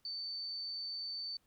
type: tone with amplitude modulation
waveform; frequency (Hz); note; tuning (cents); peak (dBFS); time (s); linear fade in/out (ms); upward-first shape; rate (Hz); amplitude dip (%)
sine; 4544; C#8; +42; -37; 0.05-1.37; 2; sine; 160; 35
effects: pink hiss -75 dBFS RMS until 1.46 s